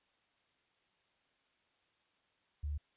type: tone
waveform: sine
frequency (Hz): 73.42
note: D2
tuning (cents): 0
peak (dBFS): -35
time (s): 2.63-2.78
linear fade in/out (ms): 10
effects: white hiss -75 dBFS RMS until 2.96 s + resampled to 8000 Hz